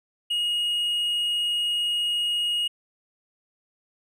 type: tone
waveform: triangle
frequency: 2877 Hz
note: F#7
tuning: 49 cents flat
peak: -21 dBFS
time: 0.3-2.68 s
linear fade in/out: 10 ms
effects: none